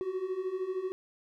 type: beating tone pair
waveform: triangle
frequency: 364.6 / 377.6 Hz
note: F#4 / F#4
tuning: -25 / +35 cents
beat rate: 13 Hz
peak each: -35 / -31 dBFS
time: 0.01-0.92 s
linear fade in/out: 0 ms
effects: none